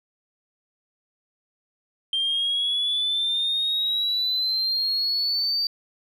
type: exponential sweep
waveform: sine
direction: up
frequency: 3164 to 4647 Hz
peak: -20 dBFS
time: 2.13-5.67 s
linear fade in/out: 2 ms
effects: tanh soft clip ceiling -18 dBFS